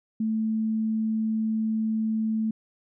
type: tone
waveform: sine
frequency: 220 Hz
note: A3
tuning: in tune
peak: -23 dBFS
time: 0.2-2.51 s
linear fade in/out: 5 ms
effects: none